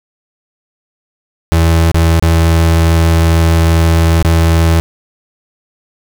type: tone with dropouts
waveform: 35% pulse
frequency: 82.41 Hz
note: E2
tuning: in tune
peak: -5 dBFS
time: 1.52-4.8 s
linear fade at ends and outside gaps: 0 ms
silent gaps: 1.916-1.945 / 2.197-2.225 / 4.226-4.248 s
effects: none